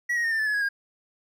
triangle tone with pitch steps, 1928 / 1880.7 / 1834.6 / 1789.6 / 1745.7 / 1702.8 / 1661.1 / 1620.3 Hz, B6 / A#6 / A#6 / A6 / A6 / G#6 / G#6 / G#6, -42 / +15 / -28 / +29 / -14 / +43 / 0 / -43 cents, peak -21 dBFS, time 0.09-0.69 s, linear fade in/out 10 ms, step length 75 ms, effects none

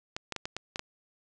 clicks, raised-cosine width 0.2 ms, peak -17 dBFS, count 7, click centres 0.165 / 0.323 / 0.363 / 0.455 / 0.566 / 0.759 / 0.794 s, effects resampled to 22050 Hz + 8-bit

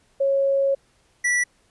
sine / square tone pair in turn, 549 / 1956.4 Hz, C#5 / B6, -17 / -17 cents, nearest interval octave + minor seventh, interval 2200 cents, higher second, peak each -17 / -19 dBFS, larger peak first, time 0.2-0.75 / 1.24-1.44 s, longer first, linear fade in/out 10 ms, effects pink hiss -62 dBFS RMS until 1.7 s + resampled to 24000 Hz

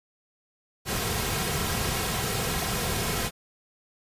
pink noise with comb filter, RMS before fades -28 dBFS, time 0.85-3.31 s, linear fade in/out 50 ms, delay 3.4 ms, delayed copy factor -0.55, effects resampled to 32000 Hz

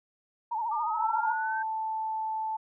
sine tone with vibrato, 902 Hz, A5, 43 cents sharp, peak -28 dBFS, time 0.51-1.34 s, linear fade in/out 10 ms, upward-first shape sine, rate 14 Hz, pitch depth 98 cents each way
sine linear sweep, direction up, 1174.7 to 1572 Hz, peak -32 dBFS, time 0.71-1.63 s, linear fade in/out 10 ms
sine tone with pitch glide, 883 to 876.9 Hz, A5 to A5, +6 to -6 cents, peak -29 dBFS, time 0.96-2.57 s, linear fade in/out 10 ms, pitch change -12 cents, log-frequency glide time 1.31-2.3 s
effects none

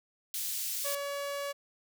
white high-pass noise, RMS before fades -35 dBFS, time 0.34-0.95 s, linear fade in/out 2 ms, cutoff 3700 Hz, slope 12 dB/octave
sawtooth tone, 566 Hz, C#5, 36 cents sharp, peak -30 dBFS, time 0.84-1.53 s, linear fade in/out 20 ms
effects none

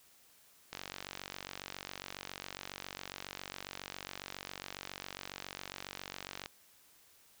click train, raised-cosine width 0.2 ms, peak -23 dBFS, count 272, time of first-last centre 0.73-6.459 s, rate 47.3 Hz, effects white hiss -64 dBFS RMS until 7.4 s

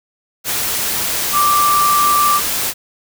sine tone in noise, 1174.7 Hz, D6, in tune, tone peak -11 dBFS, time 1.32-2.41 s, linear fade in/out 50 ms, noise white, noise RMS -19 dBFS, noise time 0.44-2.74 s, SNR +5 dB, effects none

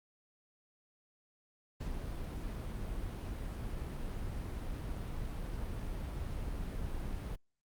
brown noise, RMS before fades -39 dBFS, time 1.8-7.36 s, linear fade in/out 10 ms, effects Opus 48 kbps

